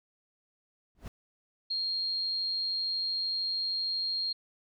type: noise with exponential growth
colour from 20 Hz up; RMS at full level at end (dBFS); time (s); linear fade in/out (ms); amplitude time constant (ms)
brown; -35; 0.95-1.08; 1; 28
type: tone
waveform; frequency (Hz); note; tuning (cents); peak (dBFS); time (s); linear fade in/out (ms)
sine; 4231; C8; +19; -29; 1.7-4.33; 10
effects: none